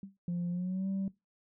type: tone with exponential decay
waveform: sine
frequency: 195.4 Hz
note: G3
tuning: 5 cents flat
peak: -37 dBFS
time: 0.03-0.17 s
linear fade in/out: 2 ms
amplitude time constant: 29 ms
type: tone with pitch glide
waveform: sine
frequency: 174.61 to 193.74 Hz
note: F3 to G3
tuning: 0 to -20 cents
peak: -29 dBFS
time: 0.28-1.08 s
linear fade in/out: 2 ms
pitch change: +180 cents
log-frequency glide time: 0.5-0.88 s
effects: noise-tail reverb RT60 0.2 s tail -21 dB re dry + tanh soft clip ceiling -29 dBFS